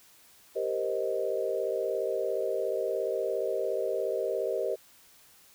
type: chord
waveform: sine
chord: C minor seventh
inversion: second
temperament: equal with one note detuned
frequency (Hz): 392 / 466.2 / 523.3 / 624.1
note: G4 / Bb4 / C5 / Eb5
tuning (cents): 0 / 0 / 0 / +5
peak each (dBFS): -33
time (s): 0.55-4.76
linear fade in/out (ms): 20
effects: white hiss -58 dBFS RMS until 5.54 s